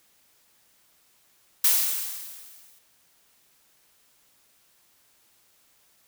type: noise with exponential decay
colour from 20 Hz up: blue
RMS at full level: -18 dBFS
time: 1.64-2.79 s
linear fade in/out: 5 ms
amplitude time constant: 250 ms
effects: white hiss -63 dBFS RMS until 6.07 s

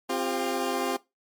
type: chord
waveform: 20% pulse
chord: C suspended fourth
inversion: none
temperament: equal with one note detuned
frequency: 261.6 / 349.2 / 399.8 Hz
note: C4 / F4 / G4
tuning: 0 / 0 / +34 cents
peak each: -26 dBFS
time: 0.09-0.97 s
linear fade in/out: 10 ms
effects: noise-tail reverb RT60 0.2 s tail -19 dB re dry + MP3 96 kbps

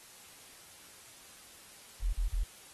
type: tone bursts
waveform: sine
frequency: 41.72 Hz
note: E1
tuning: 22 cents sharp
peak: -27 dBFS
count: 3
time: 2.02-2.438 s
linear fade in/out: 10 ms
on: 110 ms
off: 44 ms
effects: white hiss -54 dBFS RMS until 2.73 s + AAC 32 kbps

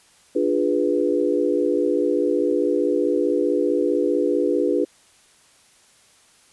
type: chord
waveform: sine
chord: D diminished seventh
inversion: none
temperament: equal with one note detuned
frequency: 293.7 / 349.2 / 413.9 / 493.9 Hz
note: D4 / F4 / Ab4 / Cb5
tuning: 0 / 0 / -6 / 0 cents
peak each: -23 dBFS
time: 0.35-4.85 s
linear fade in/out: 10 ms
effects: white hiss -55 dBFS RMS until 6.52 s + resampled to 24000 Hz

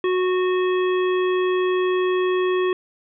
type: harmonic tone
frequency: 367.3 Hz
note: F#4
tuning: 13 cents flat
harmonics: 1 / 3 / 5 / 7 / 9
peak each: -18 / -28 / -32 / -35 / -37 dBFS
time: 0.04-2.73 s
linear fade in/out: 2 ms
effects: none

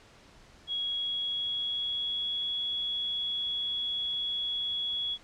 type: tone with pitch glide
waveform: sine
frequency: 3322 to 3359 Hz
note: G#7 to G#7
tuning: 0 to +19 cents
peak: -29 dBFS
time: 0.67-5.18 s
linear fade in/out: 50 ms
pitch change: +19 cents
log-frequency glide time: 0.87-2.55 s
effects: pink hiss -56 dBFS RMS until 5.23 s + low-pass 6000 Hz 12 dB/octave

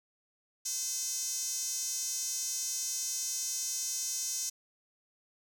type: tone with high-pass filter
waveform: sawtooth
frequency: 515 Hz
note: C5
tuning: 28 cents flat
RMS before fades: -35 dBFS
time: 0.65-4.5 s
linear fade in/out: 10 ms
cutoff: 6300 Hz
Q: 4.4
effects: none

